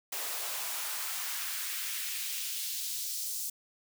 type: noise with high-pass filter sweep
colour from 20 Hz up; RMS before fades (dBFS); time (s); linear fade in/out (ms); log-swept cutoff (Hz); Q
white; -36; 0.12-3.5; 5; 490 to 6300; 1.2
effects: none